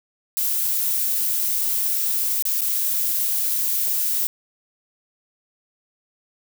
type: noise with dropouts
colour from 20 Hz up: violet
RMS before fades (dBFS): -22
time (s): 0.37-4.27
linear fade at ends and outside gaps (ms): 0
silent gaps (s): 2.424-2.453 / 2.609-2.617
effects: none